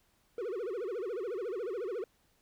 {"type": "tone with vibrato", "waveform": "triangle", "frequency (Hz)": 423.4, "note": "G#4", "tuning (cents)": 33, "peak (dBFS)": -32, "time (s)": [0.38, 2.04], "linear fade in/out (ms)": 2, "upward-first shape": "sine", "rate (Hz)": 14, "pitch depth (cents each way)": 280, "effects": ["pink hiss -71 dBFS RMS until 2.41 s"]}